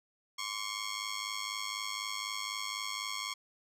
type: ring-modulated tone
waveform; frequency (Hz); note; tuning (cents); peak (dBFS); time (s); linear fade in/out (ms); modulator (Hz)
10% pulse; 1092; C#6; -26; -24; 0.38-3.34; 10; 52
effects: low-pass 12000 Hz 12 dB/octave